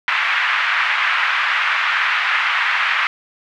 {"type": "band-pass noise", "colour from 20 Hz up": "white", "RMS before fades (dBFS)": -18, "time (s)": [0.08, 3.07], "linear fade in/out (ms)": 0, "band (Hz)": [1100, 2400], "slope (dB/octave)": 24, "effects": []}